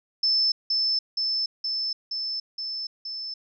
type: tone with echo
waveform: sine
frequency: 5270 Hz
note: E8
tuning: 1 cent flat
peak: -19 dBFS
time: 0.23-0.52 s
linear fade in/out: 5 ms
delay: 470 ms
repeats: 6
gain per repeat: -2 dB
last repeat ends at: 3.34 s
effects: none